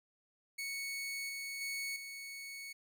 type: tone with level steps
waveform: sawtooth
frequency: 2217 Hz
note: C#7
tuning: in tune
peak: -35 / -37 / -34 / -41 dBFS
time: 0.58-2.73 s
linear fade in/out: 10 ms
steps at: 1.29 / 1.61 / 1.96 s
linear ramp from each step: 2 ms
effects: none